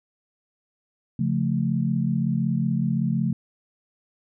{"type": "chord", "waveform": "sine", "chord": "Db augmented", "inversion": "none", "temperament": "equal", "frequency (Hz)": [138.59, 174.61, 220], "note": ["Db3", "F3", "A3"], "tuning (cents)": [0, 0, 0], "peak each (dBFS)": -25, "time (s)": [1.19, 3.33], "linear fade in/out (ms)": 5, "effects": []}